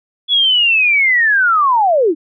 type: linear sweep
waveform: sine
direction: down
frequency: 3425 to 283.4 Hz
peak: -9 dBFS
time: 0.28-2.15 s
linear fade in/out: 50 ms
effects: none